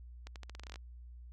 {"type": "accelerating click train", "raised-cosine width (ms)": 0.2, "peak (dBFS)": -30, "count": 12, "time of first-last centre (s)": [0.27, 0.758], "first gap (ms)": 88, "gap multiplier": 0.85, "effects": ["added 60 Hz sine -48 dBFS peak until 1.32 s"]}